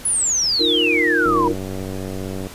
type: exponential sweep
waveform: sine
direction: down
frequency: 10548 to 940 Hz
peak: -16 dBFS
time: 0.05-1.48 s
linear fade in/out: 5 ms
type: chord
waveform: sine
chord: Eb suspended second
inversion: none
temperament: equal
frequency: 311.1 / 349.2 / 466.2 Hz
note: Eb4 / F4 / Bb4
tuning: 0 / 0 / 0 cents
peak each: -22 dBFS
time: 0.59-1.54 s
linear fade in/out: 20 ms
type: click train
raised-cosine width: 2 ms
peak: -16 dBFS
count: 116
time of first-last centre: 1.26-2.469 s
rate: 95.1 Hz
effects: pink hiss -38 dBFS RMS until 2.54 s + resampled to 32000 Hz